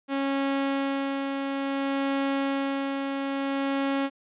sawtooth tone with tremolo, 274.7 Hz, C#4, 16 cents flat, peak -20 dBFS, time 0.08-4.1 s, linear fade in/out 50 ms, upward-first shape sine, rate 0.58 Hz, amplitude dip 35%, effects resampled to 8000 Hz

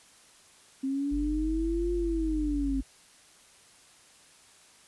sine linear two-way sweep, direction up then down, 265.4 to 350.6 to 265.4 Hz, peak -27 dBFS, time 0.83-2.81 s, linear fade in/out 10 ms, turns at 1.93 s
sine tone, 48.75 Hz, G1, 9 cents flat, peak -31 dBFS, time 1.11-2.83 s, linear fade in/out 20 ms
effects white hiss -57 dBFS RMS until 4.87 s + resampled to 24000 Hz

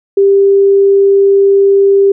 sine tone, 395.4 Hz, G4, 15 cents sharp, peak -4 dBFS, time 0.17-2.12 s, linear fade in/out 5 ms, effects none

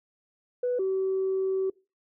sine tone pair in turn, 493.9 / 381.5 Hz, B4 / G4, 0 / -47 cents, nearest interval major third, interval 447 cents, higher first, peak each -23 dBFS, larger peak neither, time 0.63-0.79 / 0.79-1.7 s, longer second, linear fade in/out 5 ms, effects noise-tail reverb RT60 0.3 s tail -24 dB re dry + tanh soft clip ceiling -20 dBFS

